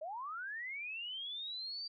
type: linear sweep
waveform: sine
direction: up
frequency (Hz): 587.3 to 4699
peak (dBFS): -40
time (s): 0.01-1.88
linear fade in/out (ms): 10
effects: none